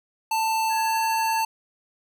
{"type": "tone with pitch glide", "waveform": "square", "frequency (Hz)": [888, 893.1], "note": ["A5", "A5"], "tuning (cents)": [16, 26], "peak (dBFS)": -22, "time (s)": [0.31, 1.45], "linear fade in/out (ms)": 5, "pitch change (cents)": 10, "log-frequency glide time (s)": [0.78, 0.99]}
{"type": "tone with tremolo", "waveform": "sine", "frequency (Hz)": 1677, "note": "G#6", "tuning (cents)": 16, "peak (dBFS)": -32, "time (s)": [0.69, 1.44], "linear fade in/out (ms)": 50, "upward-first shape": "triangle", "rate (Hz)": 12, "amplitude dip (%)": 65}
{"effects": []}